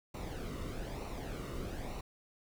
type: noise with flanger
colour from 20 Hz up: brown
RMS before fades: -41 dBFS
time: 0.14-2.01 s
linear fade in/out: 5 ms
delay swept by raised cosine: 0.6 to 1.24 ms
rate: 1.1 Hz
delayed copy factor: -0.6
effects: none